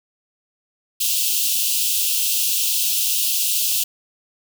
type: high-pass noise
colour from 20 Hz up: white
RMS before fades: -20 dBFS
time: 1-3.84 s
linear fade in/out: 10 ms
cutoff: 2600 Hz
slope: 96 dB/octave
effects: none